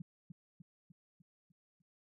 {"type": "tone with echo", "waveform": "sine", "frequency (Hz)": 169.1, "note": "E3", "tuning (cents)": 44, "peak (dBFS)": -40, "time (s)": [0, 0.02], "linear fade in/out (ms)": 5, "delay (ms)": 300, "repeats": 6, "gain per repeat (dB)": -5, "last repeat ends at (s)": 1.82, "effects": []}